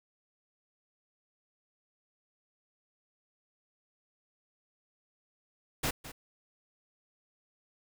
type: noise with echo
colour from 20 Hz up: pink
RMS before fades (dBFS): -31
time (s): 5.83-5.91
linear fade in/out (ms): 10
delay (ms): 210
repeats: 1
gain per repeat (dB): -14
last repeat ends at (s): 6.12
effects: none